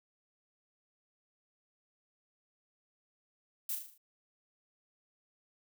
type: noise with echo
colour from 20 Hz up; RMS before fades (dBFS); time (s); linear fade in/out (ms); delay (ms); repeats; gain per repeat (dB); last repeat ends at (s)
violet; -36; 3.69-3.75; 2; 38; 6; -5; 3.978
effects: none